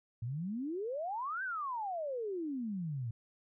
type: exponential two-way sweep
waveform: sine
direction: up then down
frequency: 109.4 to 1600 to 109.6 Hz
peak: -35 dBFS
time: 0.22-3.11 s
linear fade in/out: 5 ms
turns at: 1.43 s
effects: none